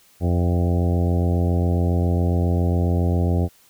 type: harmonic tone with a mistuned harmonic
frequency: 87.31 Hz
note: F2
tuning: in tune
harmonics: 1 / 2 / 3 / 4 / 5 / 6 / 7 / 8 / 9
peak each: -18 / -24 / -28 / -30 / -32 / -34 / -35 / -36 / -37 dBFS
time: 0.2-3.49 s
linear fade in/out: 50 ms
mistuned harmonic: 8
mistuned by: -25 cents
effects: white hiss -55 dBFS RMS until 3.69 s